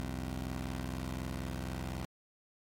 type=tone pair together; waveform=15% pulse; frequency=64.1 / 85.4 Hz; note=C2 / F2; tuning=-35 / -38 cents; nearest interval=perfect fourth; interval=497 cents; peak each=-32 / -36 dBFS; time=0-2.05 s; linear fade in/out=0 ms; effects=AAC 48 kbps